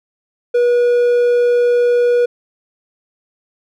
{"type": "tone", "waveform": "triangle", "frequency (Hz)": 483.8, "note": "B4", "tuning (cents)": -36, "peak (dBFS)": -8, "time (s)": [0.54, 2.26], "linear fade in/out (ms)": 10, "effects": []}